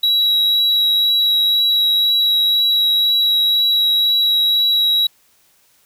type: tone with vibrato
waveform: triangle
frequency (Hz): 3882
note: B7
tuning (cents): -31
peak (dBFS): -11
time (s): 0.03-5.07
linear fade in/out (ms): 5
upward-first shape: sine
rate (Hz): 2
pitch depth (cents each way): 8
effects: white hiss -56 dBFS RMS until 5.85 s